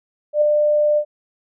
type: tone with ADSR envelope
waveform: sine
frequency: 597 Hz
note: D5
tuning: 28 cents sharp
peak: -10 dBFS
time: 0.33-1.05 s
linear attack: 87 ms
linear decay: 3 ms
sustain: -3 dB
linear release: 75 ms
effects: none